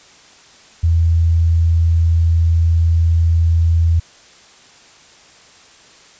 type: tone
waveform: sine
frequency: 83 Hz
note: E2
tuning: 12 cents sharp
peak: -10 dBFS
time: 0.83-4 s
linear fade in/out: 10 ms
effects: white hiss -45 dBFS RMS until 6.19 s + resampled to 16000 Hz